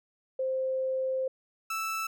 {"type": "tone pair in turn", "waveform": ["sine", "30% pulse"], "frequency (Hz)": [523.3, 1318.6], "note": ["C5", "E6"], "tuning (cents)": [0, 0], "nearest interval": "octave + major third", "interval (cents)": 1600, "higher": "second", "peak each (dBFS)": [-27, -28], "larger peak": "first", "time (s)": [[0.39, 1.28], [1.7, 2.07]], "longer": "first", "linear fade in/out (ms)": 5, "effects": []}